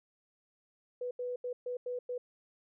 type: tone bursts at uneven times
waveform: sine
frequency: 493.9 Hz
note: B4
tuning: in tune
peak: -34 dBFS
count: 6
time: 1.01-1.11 / 1.19-1.36 / 1.44-1.53 / 1.66-1.77 / 1.86-1.99 / 2.09-2.18 s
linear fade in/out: 5 ms
effects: none